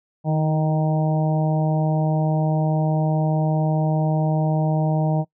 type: harmonic tone with a mistuned harmonic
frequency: 155.56 Hz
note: D#3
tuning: in tune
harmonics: 1 / 2 / 3 / 4 / 5 / 6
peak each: -18 / -29 / -33 / -27 / -29 / -35 dBFS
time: 0.24-5.25 s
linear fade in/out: 50 ms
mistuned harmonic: 2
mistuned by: +27 cents
effects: noise-tail reverb RT60 0.1 s tail -22 dB re dry